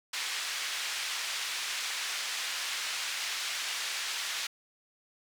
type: band-pass noise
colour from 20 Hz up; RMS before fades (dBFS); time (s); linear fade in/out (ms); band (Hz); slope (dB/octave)
pink; -35; 0.13-4.47; 5; 1900 to 6600; 12
effects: none